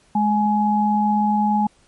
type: tone pair together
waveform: sine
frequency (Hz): 210 / 840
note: G#3 / G#5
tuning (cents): +19 / +19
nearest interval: 2 octaves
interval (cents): 2400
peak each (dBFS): -18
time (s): 0.15-1.67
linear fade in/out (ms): 5
effects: pink hiss -57 dBFS RMS until 1.87 s + MP3 48 kbps